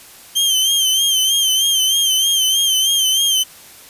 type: tone with vibrato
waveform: sawtooth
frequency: 3136 Hz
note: G7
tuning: in tune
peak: -10 dBFS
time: 0.35-3.44 s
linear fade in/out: 20 ms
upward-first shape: sine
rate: 3.2 Hz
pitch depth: 58 cents each way
effects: white hiss -41 dBFS RMS until 3.89 s + resampled to 32000 Hz